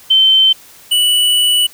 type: tone pair in turn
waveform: sine / square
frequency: 3092 / 2957 Hz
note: G7 / F#7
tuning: -24 / -2 cents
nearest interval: minor second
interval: 78 cents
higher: first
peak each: -6 / -10 dBFS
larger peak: first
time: 0.1-0.53 / 0.91-1.67 s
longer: second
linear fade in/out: 10 ms
effects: white hiss -41 dBFS RMS until 1.73 s